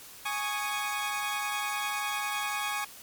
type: chord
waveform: 20% pulse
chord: Ab suspended fourth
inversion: none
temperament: equal with one note detuned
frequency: 830.6 / 1108.7 / 1240.9 Hz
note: Ab5 / Db6 / Eb6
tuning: 0 / 0 / -5 cents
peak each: -28 / -29 / -33 dBFS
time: 0.25-2.85 s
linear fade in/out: 10 ms
effects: white hiss -48 dBFS RMS until 3.02 s + MP3 96 kbps